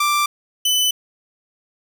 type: tone pair in turn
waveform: sawtooth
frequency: 1178 / 3005 Hz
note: D6 / F#7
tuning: +5 / +26 cents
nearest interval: octave + major third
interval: 1621 cents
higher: second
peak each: -12 dBFS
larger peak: neither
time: 0-0.26 / 0.65-0.91 s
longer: neither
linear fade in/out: 5 ms
effects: none